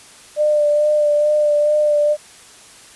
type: tone with vibrato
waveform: sine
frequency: 596 Hz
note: D5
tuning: 25 cents sharp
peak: -12 dBFS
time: 0.36-2.17 s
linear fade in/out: 50 ms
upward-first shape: sine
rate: 2.3 Hz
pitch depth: 20 cents each way
effects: white hiss -43 dBFS RMS until 2.95 s + resampled to 24000 Hz